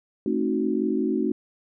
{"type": "chord", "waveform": "sine", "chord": "A diminished seventh", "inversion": "none", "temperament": "equal with one note detuned", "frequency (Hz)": [220, 266.5, 311.1, 370], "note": ["A3", "C4", "Eb4", "Gb4"], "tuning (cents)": [0, 32, 0, 0], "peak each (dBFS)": -27, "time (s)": [0.26, 1.32], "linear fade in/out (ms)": 2, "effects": []}